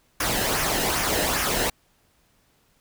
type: noise with flanger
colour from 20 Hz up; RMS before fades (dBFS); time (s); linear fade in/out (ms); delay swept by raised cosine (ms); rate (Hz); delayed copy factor
pink; -24; 0.2-1.7; 5; 0.24 to 0.89; 2.5; -0.55
effects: pink hiss -64 dBFS RMS until 2.8 s